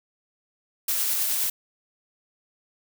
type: noise with tremolo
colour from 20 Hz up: blue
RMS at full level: -24 dBFS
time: 0.88-1.5 s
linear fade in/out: 5 ms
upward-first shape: triangle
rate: 9.6 Hz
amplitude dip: 25%
effects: none